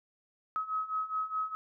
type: beating tone pair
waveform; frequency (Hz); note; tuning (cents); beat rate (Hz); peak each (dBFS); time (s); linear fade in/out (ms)
sine; 1275 / 1279.8; D#6 / D#6; +42 / +48; 4.8; -36 / -33; 0.56-1.55; 0
effects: none

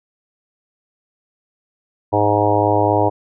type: harmonic tone with a mistuned harmonic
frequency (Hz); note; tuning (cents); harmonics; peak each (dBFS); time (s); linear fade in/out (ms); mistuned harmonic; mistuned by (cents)
103.83; G#2; 0; 1 / 3 / 4 / 5 / 6 / 7 / 8 / 9; -21 / -21 / -21 / -21 / -21 / -21 / -21 / -21; 2.12-3.1; 20; 9; +21
effects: none

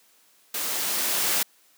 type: noise with level ramp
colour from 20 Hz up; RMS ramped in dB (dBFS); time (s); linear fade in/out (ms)
white; -29 to -23; 0.54-1.43; 5
effects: white hiss -60 dBFS RMS until 1.77 s + high-pass 200 Hz 12 dB/octave

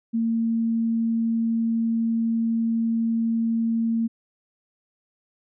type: tone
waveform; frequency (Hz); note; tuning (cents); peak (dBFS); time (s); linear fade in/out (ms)
sine; 228; A#3; -38; -20; 0.13-4.08; 20
effects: none

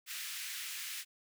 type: high-pass noise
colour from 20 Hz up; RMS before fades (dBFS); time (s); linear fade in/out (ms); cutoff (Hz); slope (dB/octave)
pink; -42; 0.06-1.05; 50; 1800; 24
effects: none

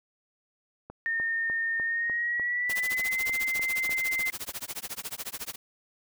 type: click train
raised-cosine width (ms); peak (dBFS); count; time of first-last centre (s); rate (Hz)
1; -27; 13; 0.9-4.493; 3.34
type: tone with pitch glide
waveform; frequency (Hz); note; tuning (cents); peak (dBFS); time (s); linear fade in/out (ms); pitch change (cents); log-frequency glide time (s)
sine; 1827 to 2075; A#6 to C7; -35 to -15; -26; 1.06-4.3; 0; +220; 1.83-3.26
type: noise with tremolo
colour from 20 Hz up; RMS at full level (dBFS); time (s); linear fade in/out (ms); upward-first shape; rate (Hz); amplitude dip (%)
white; -34; 2.69-5.56; 10; sine; 14; 100
effects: none

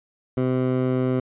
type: tone with band-pass filter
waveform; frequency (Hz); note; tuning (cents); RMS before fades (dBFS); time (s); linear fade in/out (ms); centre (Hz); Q
15% pulse; 128.3; C3; -34; -22; 0.37-1.2; 5; 260; 0.52
effects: resampled to 8000 Hz

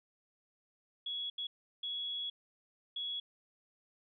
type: tone bursts at uneven times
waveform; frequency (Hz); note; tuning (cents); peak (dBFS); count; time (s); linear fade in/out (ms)
sine; 3356; G#7; +17; -36; 4; 1.06-1.3 / 1.38-1.47 / 1.83-2.3 / 2.96-3.2; 5
effects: none

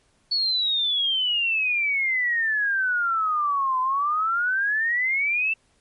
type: exponential two-way sweep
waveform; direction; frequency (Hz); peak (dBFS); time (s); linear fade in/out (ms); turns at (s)
sine; down then up; 4450 to 1015 to 2681; -20; 0.31-5.54; 10; 3.8
effects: pink hiss -64 dBFS RMS until 5.8 s + MP3 48 kbps

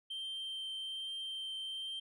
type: tone with vibrato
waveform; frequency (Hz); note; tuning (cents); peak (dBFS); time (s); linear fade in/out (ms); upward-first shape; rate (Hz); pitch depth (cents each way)
sine; 3136; G7; 0; -36; 0.1-2; 10; triangle; 1.2; 8
effects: tanh soft clip ceiling -38 dBFS

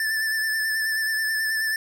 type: tone with vibrato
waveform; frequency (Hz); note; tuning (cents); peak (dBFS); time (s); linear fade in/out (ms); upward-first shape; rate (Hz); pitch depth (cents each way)
square; 1760; A6; 0; -23; 0-1.76; 2; sine; 9.3; 28
effects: none

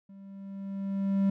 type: tone with level ramp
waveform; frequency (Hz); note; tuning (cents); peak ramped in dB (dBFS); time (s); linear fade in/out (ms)
triangle; 196; G3; 0; -45 to -19; 0.09-1.3; 5
effects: none

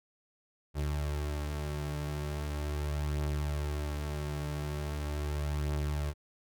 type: beating tone pair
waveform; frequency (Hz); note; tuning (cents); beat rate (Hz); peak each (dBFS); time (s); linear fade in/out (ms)
30% pulse; 73.7 / 74.1; D2 / D2; +7 / +16; 0.4; -30 / -38; 0.74-6.14; 50
effects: none

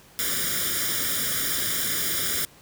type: noise with comb filter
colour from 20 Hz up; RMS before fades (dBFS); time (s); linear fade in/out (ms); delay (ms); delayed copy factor
white; -26; 0.19-2.45; 0; 0.57; +1
effects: pink hiss -52 dBFS RMS until 2.61 s + high-pass 60 Hz 12 dB/octave

